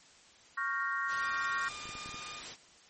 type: chord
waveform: sine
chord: G half-diminished seventh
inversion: second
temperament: equal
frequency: 1108.7 / 1396.9 / 1568 / 1864.7 Hz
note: Db6 / F6 / G6 / Bb6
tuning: 0 / 0 / 0 / 0 cents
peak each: -36 / -36 / -40 / -36 dBFS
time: 0.57-1.69 s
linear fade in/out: 10 ms
type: noise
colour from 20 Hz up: white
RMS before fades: -43 dBFS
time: 1.07-2.57 s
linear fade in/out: 50 ms
type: tone with pitch glide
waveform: 20% pulse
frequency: 1200 to 1216.8 Hz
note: D6 to D#6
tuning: +37 to -39 cents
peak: -39 dBFS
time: 1.2-2.43 s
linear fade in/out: 50 ms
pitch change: +24 cents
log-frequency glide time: 1.43-2.31 s
type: clicks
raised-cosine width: 3 ms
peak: -37 dBFS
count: 6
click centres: 1.855 / 1.892 / 1.953 / 2.06 / 2.092 / 2.144 s
effects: white hiss -59 dBFS RMS until 2.89 s + MP3 32 kbps